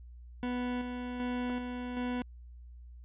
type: tone with tremolo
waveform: 40% pulse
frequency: 246.9 Hz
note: B3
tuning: in tune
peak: -31 dBFS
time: 0.43-2.22 s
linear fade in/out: 0 ms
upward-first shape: square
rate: 1.3 Hz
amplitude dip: 40%
type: clicks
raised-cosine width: 1 ms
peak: -32 dBFS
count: 2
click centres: 1.497 / 1.5 s
effects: added 60 Hz sine -47 dBFS peak until 3.04 s + resampled to 8000 Hz